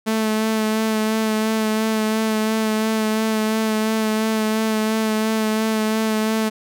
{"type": "tone with vibrato", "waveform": "sawtooth", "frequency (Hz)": 218.6, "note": "A3", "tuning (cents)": -11, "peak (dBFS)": -14, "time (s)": [0.06, 6.5], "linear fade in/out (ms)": 20, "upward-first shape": "sine", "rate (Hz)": 2.9, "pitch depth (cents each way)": 20, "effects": []}